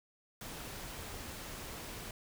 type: noise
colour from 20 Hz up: pink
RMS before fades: -45 dBFS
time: 0.41-2.11 s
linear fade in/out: 2 ms
effects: none